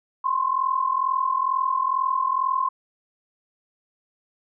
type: tone pair together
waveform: sine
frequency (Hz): 1032 / 1074.2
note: C6 / C6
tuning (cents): -24 / +45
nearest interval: minor second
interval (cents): 69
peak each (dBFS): -23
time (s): 0.24-2.69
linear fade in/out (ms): 10
effects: none